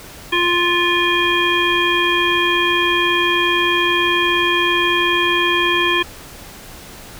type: harmonic tone with a mistuned harmonic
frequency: 349.2 Hz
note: F4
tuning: in tune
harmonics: 1 / 3 / 5 / 7 / 9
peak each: -20 / -20 / -20 / -20 / -20 dBFS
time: 0.32-6.03 s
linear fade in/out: 10 ms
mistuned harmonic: 9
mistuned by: +49 cents
effects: pink hiss -37 dBFS RMS until 7.19 s